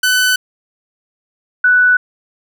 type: tone pair in turn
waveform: sawtooth / sine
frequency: 1503 / 1484.9 Hz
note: F#6 / F#6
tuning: +27 / +6 cents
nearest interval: unison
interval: 21 cents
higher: first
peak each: -7 dBFS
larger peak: neither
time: 0.03-0.36 / 1.64-1.97 s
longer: neither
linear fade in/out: 5 ms
effects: none